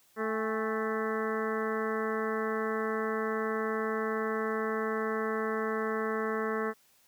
harmonic tone with a mistuned harmonic, 219.7 Hz, A3, 2 cents flat, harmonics 1 / 2 / 3 / 4 / 5 / 6 / 7 / 8 / 9, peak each -36 / -32 / -42 / -44 / -38 / -39 / -44 / -40 / -45 dBFS, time 0.16-6.74 s, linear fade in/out 50 ms, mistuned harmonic 4, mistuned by -86 cents, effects white hiss -65 dBFS RMS until 7.07 s

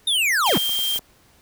square linear sweep, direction down, 3729 to 113.9 Hz, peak -18 dBFS, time 0.07-0.58 s, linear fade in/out 5 ms
triangle tone, 3181 Hz, G7, 25 cents sharp, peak -20 dBFS, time 0.45-0.98 s, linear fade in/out 10 ms
blue noise, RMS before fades -28 dBFS, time 0.46-0.99 s, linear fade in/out 2 ms
clicks, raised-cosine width 1 ms, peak -25 dBFS, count 7, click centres 0.493 / 0.529 / 0.58 / 0.694 / 0.791 / 0.96 / 0.992 s
effects pink hiss -56 dBFS RMS until 1.41 s

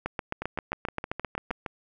two click trains, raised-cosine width 0.5 ms, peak -17 / -14 dBFS, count 9 / 12, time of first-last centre 0.42-1.662 / 0.06-1.511 s, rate 6.44 / 7.58 Hz, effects none

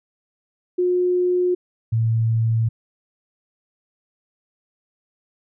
sine tone pair in turn, 359.7 / 113.3 Hz, F#4 / A#2, -49 / -49 cents, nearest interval octave + minor sixth, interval 2000 cents, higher first, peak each -16 dBFS, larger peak neither, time 0.78-1.55 / 1.92-2.69 s, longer neither, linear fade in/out 10 ms, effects none

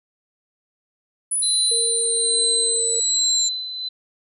sine exponential sweep, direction down, 10000 to 7290 Hz, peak -19 dBFS, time 1.31-3.49 s, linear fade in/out 10 ms
sine tone with tremolo, 4028 Hz, B7, 33 cents sharp, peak -19 dBFS, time 1.42-3.89 s, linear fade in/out 10 ms, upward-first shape sine, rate 1.2 Hz, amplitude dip 65%
sine tone, 460.7 Hz, A#4, 20 cents flat, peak -27 dBFS, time 1.71-3 s, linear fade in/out 5 ms
effects none

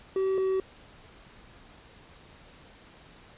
triangle tone pair in turn, 382.6 / 380.2 Hz, G4 / F#4, -42 / +47 cents, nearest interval unison, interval 11 cents, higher first, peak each -22 dBFS, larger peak neither, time 0.16-0.38 / 0.38-0.6 s, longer neither, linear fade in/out 2 ms, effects pink hiss -53 dBFS RMS until 3.37 s + resampled to 8000 Hz

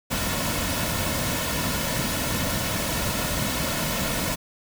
pink noise with comb filter, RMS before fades -26 dBFS, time 0.1-4.36 s, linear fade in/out 20 ms, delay 2.5 ms, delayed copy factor -0.55, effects none

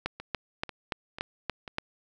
two click trains, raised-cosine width 0.3 ms, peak -23 / -13 dBFS, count 4 / 7, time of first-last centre 0.2-1.678 / 0.06-1.784 s, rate 2.03 / 3.48 Hz, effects none

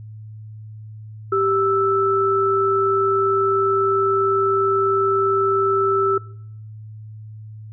sine tone pair together, 391 / 1318.5 Hz, G4 / E6, -4 / 0 cents, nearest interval octave + major sixth, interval 2104 cents, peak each -18 / -19 dBFS, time 1.32-6.18 s, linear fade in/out 5 ms, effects noise-tail reverb RT60 0.7 s tail -22 dB re dry + added 108 Hz sine -34 dBFS peak until 7.72 s

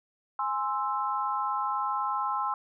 sine chord, Ab augmented, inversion none, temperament equal, 830.6 / 1046.5 / 1318.5 Hz, Ab5 / C6 / E6, 0 / 0 / 0 cents, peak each -32 / -30 / -32 dBFS, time 0.39-2.54 s, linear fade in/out 2 ms, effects none

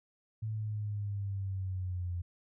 sine linear sweep, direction down, 110.2 to 87 Hz, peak -33 dBFS, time 0.42-2.22 s, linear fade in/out 10 ms, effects none

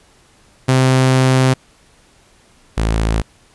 sawtooth tone pair in turn, 130.3 / 54.91 Hz, C3 / A1, -7 / -3 cents, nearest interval octave + minor third, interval 1496 cents, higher first, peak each -6 / -10 dBFS, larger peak first, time 0.68-1.54 / 2.77-3.22 s, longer first, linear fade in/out 10 ms, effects pink hiss -51 dBFS RMS until 3.54 s + resampled to 24000 Hz

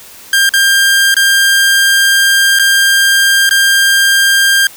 sawtooth tone with dropouts, 1597 Hz, G6, 32 cents sharp, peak -3 dBFS, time 0.33-4.67 s, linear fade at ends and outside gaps 2 ms, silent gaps 0.492-0.537 / 1.143-1.166 / 2.589-2.595 / 3.493-3.509 s, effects white hiss -35 dBFS RMS until 4.76 s

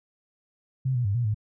sine tone with pitch steps, 131.1 / 122.6 / 99.9 / 120.5 / 106.4 Hz, C3 / B2 / G2 / B2 / G#2, +4 / -12 / +33 / -42 / +42 cents, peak -22 dBFS, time 0.85-1.345 s, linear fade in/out 10 ms, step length 99 ms, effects none

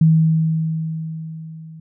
sine tone with level ramp, 160.2 Hz, E3, 49 cents flat, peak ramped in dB -8 to -35 dBFS, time 0.01-1.8 s, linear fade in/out 5 ms, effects none

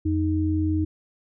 sine tone pair together, 87.4 / 311.5 Hz, F2 / D#4, +2 / +2 cents, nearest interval octave + minor seventh, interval 2200 cents, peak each -23 dBFS, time 0.05-0.85 s, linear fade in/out 10 ms, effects none

